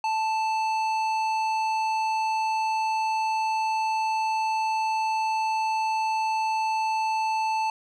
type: tone with tanh clipping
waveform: sine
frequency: 880 Hz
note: A5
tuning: in tune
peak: -25 dBFS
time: 0.04-7.7 s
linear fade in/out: 2 ms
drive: 13 dB
effects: none